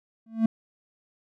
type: tone with exponential growth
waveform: triangle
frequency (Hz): 224.2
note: A3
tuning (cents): +33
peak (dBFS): -13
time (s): 0.26-0.46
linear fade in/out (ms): 5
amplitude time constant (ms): 42
effects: none